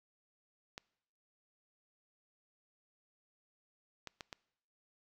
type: clicks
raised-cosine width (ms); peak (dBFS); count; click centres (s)
0.2; -26; 4; 0.779 / 4.073 / 4.208 / 4.328
effects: noise-tail reverb RT60 0.8 s tail -24 dB re dry